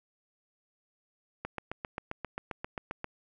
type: click train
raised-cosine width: 0.5 ms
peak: -20 dBFS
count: 13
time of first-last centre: 1.45-3.044 s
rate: 7.53 Hz
effects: none